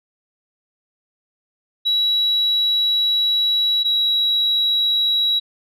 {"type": "tone pair in turn", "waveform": "sine", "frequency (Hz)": [3900, 3882], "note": ["B7", "B7"], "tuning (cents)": [-23, -31], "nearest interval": "unison", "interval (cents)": 8, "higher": "first", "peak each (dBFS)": -14, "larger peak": "neither", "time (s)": [[1.85, 3.84], [3.84, 5.4]], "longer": "first", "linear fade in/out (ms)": 20, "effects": ["tanh soft clip ceiling -11 dBFS"]}